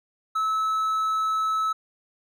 triangle tone, 1300 Hz, E6, 24 cents flat, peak -20 dBFS, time 0.35-1.73 s, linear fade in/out 10 ms, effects none

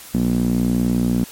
sawtooth tone with band-pass filter, 60.1 Hz, B1, 46 cents flat, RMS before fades -18 dBFS, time 0.14-1.24 s, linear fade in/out 0 ms, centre 220 Hz, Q 4.1, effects white hiss -39 dBFS RMS until 1.31 s + MP3 64 kbps

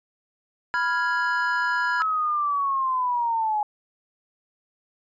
triangle chord, F diminished, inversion second, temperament equal, 987.8 / 1396.9 / 1661.2 Hz, Cb6 / F6 / Ab6, 0 / 0 / 0 cents, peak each -24 dBFS, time 0.74-2.02 s, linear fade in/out 0 ms
sine linear sweep, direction down, 1300 to 830.6 Hz, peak -21 dBFS, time 2-3.63 s, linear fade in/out 2 ms
effects resampled to 16000 Hz

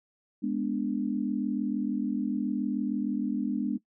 sine chord, G# diminished, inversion none, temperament equal, 207.7 / 246.9 / 293.7 Hz, G#3 / B3 / D4, 0 / 0 / 0 cents, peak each -31 dBFS, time 0.42-3.78 s, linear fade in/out 20 ms, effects noise-tail reverb RT60 0.1 s tail -19 dB re dry

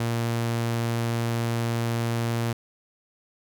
sawtooth tone, 116.54 Hz, A#2, in tune, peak -20 dBFS, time 0-2.53 s, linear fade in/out 5 ms, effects none

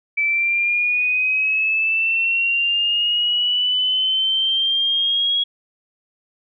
sine linear sweep, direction up, 2309 to 3322 Hz, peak -16 dBFS, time 0.17-5.44 s, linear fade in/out 10 ms, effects none

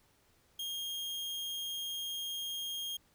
40% pulse tone, 3235 Hz, G#7, 46 cents flat, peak -36 dBFS, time 0.59-2.97 s, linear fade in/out 5 ms, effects pink hiss -69 dBFS RMS until 3.14 s

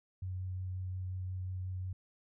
sine tone with vibrato, 92.5 Hz, F#2, in tune, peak -36 dBFS, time 0.22-1.93 s, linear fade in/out 5 ms, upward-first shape sine, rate 5.6 Hz, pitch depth 10 cents each way, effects none

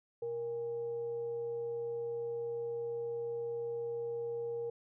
sine tone with frequency modulation, 468.6 Hz, A#4, 9 cents sharp, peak -35 dBFS, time 0.22-4.7 s, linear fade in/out 5 ms, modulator 346 Hz, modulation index 0.21, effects none

